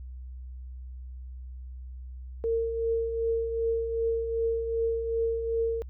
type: tone with tremolo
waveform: sine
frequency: 456.9 Hz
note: A#4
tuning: 35 cents flat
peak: -23 dBFS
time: 2.44-5.82 s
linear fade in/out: 0 ms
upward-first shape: triangle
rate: 2.6 Hz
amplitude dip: 55%
effects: added 63 Hz sine -38 dBFS peak until 5.89 s